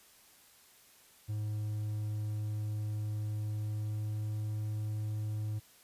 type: tone with pitch glide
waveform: triangle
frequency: 106.2 to 106.88 Hz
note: G#2 to A2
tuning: +39 to -50 cents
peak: -31 dBFS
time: 1.28-5.6 s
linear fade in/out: 20 ms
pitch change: +11 cents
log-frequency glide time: 3.36-4.43 s
effects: white hiss -61 dBFS RMS until 5.83 s + resampled to 32000 Hz